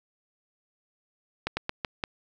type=slowing click train; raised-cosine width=0.3 ms; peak=-12 dBFS; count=5; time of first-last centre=1.47-2.038 s; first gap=100 ms; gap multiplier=1.24; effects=none